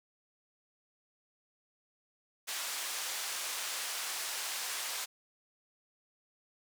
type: band-pass noise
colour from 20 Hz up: white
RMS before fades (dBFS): -38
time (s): 2.47-5.06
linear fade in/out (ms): 20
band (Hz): 690 to 9000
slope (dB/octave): 12
effects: none